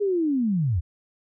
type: linear sweep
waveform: sine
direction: down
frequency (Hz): 419.2 to 73.42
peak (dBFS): -20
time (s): 0-0.81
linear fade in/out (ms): 20
effects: none